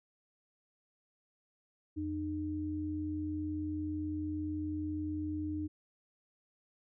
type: tone pair together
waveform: sine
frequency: 86.7 / 304.7 Hz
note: F2 / D#4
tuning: -12 / -36 cents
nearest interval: octave + minor seventh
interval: 2176 cents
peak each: -40 / -35 dBFS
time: 1.96-5.68 s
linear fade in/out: 20 ms
effects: none